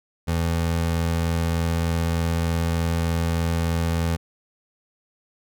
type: tone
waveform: 25% pulse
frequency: 83.3 Hz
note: E2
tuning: 19 cents sharp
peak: -17 dBFS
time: 0.27-4.17 s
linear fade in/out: 20 ms
effects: none